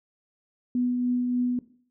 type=tone with tremolo; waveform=sine; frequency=246.9 Hz; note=B3; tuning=in tune; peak=-21 dBFS; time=0.75-1.59 s; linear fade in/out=2 ms; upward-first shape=triangle; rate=3.4 Hz; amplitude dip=30%; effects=noise-tail reverb RT60 0.5 s tail -17 dB re dry